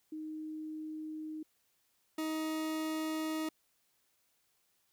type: tone pair in turn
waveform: sine / 40% pulse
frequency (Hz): 311.1 / 314.7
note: D#4 / D#4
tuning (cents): 0 / +20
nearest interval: unison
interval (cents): 20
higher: second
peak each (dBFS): -39 / -33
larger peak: second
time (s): 0.12-1.43 / 2.18-3.49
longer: neither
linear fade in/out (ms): 5
effects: white hiss -75 dBFS RMS until 4.92 s